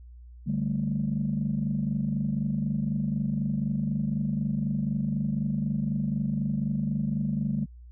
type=chord; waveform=sine; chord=D suspended fourth; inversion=none; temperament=equal with one note detuned; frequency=145.65 / 196 / 220 Hz; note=D3 / G3 / A3; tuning=-14 / 0 / 0 cents; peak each=-29 dBFS; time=0.46-7.66 s; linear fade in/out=20 ms; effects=tanh soft clip ceiling -17 dBFS + added 60 Hz sine -44 dBFS peak until 7.91 s